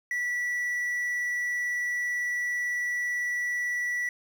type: tone with quantisation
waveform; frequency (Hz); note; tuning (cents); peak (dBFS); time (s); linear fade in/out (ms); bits
triangle; 1953; B6; -20; -25; 0.11-4.09; 2; 9
effects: none